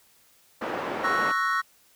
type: band-pass noise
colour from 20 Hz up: pink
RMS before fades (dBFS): -31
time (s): 0.61-1.32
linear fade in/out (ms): 10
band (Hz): 340 to 1500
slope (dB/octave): 12
type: chord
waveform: triangle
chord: F# dominant seventh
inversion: second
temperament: equal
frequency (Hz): 1108.7 / 1318.5 / 1480 / 1864.7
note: C#6 / E6 / F#6 / A#6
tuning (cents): 0 / 0 / 0 / 0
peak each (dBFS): -26 / -26 / -28 / -27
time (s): 1.03-1.62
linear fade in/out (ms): 20
effects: white hiss -60 dBFS RMS until 1.95 s